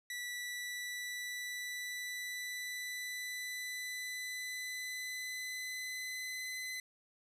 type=tone with pitch glide; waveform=sawtooth; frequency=1961 to 2023 Hz; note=B6 to B6; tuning=-13 to +41 cents; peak=-36 dBFS; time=0.1-6.8 s; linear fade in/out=2 ms; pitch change=+54 cents; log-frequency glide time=0.29-6.6 s; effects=resampled to 32000 Hz + 12-bit